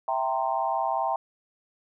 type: chord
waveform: sine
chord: C dominant seventh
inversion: first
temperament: equal with one note detuned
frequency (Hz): 659.3 / 784 / 924.3 / 1046.5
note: E5 / G5 / Bb5 / C6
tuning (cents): 0 / 0 / -15 / 0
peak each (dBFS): -30 / -28 / -29 / -32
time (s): 0.08-1.16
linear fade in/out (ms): 2
effects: none